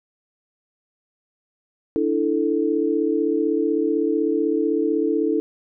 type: chord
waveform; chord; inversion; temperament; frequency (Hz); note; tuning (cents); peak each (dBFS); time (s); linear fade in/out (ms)
sine; D suspended second; none; equal; 293.7 / 329.6 / 440; D4 / E4 / A4; 0 / 0 / 0; -23 / -22 / -22; 1.96-5.4; 0
effects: none